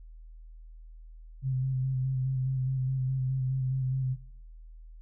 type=tone with vibrato; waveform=sine; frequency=130.81 Hz; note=C3; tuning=in tune; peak=-26 dBFS; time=1.42-4.17 s; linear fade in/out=50 ms; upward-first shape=square; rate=4.8 Hz; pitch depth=22 cents each way; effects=noise-tail reverb RT60 0.9 s tail -23 dB re dry + added 40 Hz sine -45 dBFS peak until 5.01 s